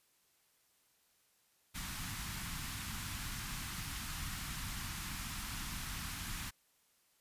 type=band-stop noise; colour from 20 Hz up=pink; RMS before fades=-42 dBFS; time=1.74-6.51 s; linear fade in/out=20 ms; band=240 to 1000 Hz; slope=24 dB/octave; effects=white hiss -73 dBFS RMS until 7.2 s + resampled to 32000 Hz